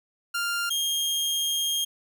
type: tone pair in turn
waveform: sawtooth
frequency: 1396.9 / 3228 Hz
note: F6 / G#7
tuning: 0 / -50 cents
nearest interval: octave + minor third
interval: 1450 cents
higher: second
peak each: -22 / -21 dBFS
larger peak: second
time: 0.34-0.7 / 0.7-1.85 s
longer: second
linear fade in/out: 10 ms
effects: none